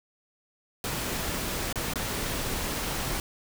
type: noise with dropouts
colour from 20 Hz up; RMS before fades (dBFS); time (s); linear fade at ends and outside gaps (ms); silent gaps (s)
pink; -31; 0.84-3.2; 1; 1.727-1.757 / 1.936-1.957
effects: none